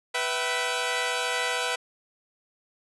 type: chord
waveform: 10% pulse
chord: E minor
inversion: second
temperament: equal with one note detuned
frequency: 493.9 / 659.3 / 767.4 Hz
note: B4 / E5 / G5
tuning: 0 / 0 / -37 cents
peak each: -20 / -23 / -23 dBFS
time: 0.14-1.76 s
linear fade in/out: 10 ms
effects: resampled to 24000 Hz

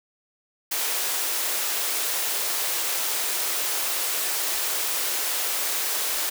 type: high-pass noise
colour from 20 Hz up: white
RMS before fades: -26 dBFS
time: 0.71-6.3 s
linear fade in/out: 10 ms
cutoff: 350 Hz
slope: 24 dB/octave
effects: none

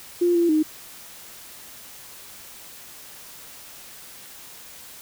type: tone with pitch steps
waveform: sine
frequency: 349.5 / 341.6 / 309.8 Hz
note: F4 / F4 / D#4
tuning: +1 / -38 / -7 cents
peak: -16 dBFS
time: 0.21-0.63 s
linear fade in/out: 10 ms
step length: 140 ms
effects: white hiss -43 dBFS RMS until 5.01 s

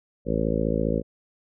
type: harmonic tone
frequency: 54.9 Hz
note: A1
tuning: 3 cents flat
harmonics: 1 / 2 / 3 / 4 / 5 / 6 / 7 / 8 / 9 / 10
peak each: -30 / -34 / -29 / -29 / -31 / -33 / -34 / -32 / -29 / -32 dBFS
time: 0.25-1.03 s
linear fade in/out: 50 ms
effects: none

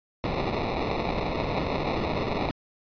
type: noise with sample-and-hold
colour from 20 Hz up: white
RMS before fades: -28 dBFS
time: 0.24-2.51 s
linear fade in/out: 0 ms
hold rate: 1575 Hz
effects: resampled to 11025 Hz

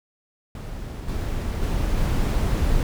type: noise with level steps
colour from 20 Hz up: brown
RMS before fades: -32 / -26 / -23 / -21 dBFS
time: 0.55-2.83 s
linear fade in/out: 2 ms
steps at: 1.08 / 1.62 / 1.97 s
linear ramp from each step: 5 ms
effects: none

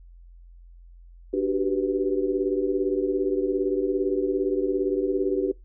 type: chord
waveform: sine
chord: G major seventh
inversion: second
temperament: equal with one note detuned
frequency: 293.7 / 374.5 / 392 / 493.9 Hz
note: D4 / F#4 / G4 / B4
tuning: 0 / +21 / 0 / 0 cents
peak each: -28 / -26 / -26 / -30 dBFS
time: 1.33-5.52 s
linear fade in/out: 10 ms
effects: noise-tail reverb RT60 0.2 s tail -24 dB re dry + added 43 Hz sine -45 dBFS peak until 5.64 s

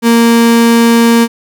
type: tone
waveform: 35% pulse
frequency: 232.2 Hz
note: A#3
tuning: 7 cents flat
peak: -3 dBFS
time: 0.02-1.28 s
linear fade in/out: 50 ms
effects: none

